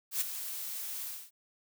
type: noise with ADSR envelope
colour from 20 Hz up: blue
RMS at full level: -29 dBFS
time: 0.11-1.31 s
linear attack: 100 ms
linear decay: 15 ms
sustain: -10 dB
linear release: 250 ms
effects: none